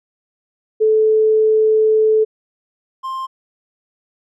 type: tone pair in turn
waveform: sine / triangle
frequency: 435.4 / 1053.4 Hz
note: A4 / C6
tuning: -18 / +11 cents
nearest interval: octave + minor third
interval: 1529 cents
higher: second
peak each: -10 / -20 dBFS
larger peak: first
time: 0.8-2.25 / 3.03-3.27 s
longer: first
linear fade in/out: 20 ms
effects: none